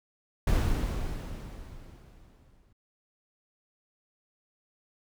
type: noise with exponential decay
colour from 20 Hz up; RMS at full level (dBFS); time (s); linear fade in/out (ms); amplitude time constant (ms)
brown; -23; 0.47-2.73; 5; 490
effects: none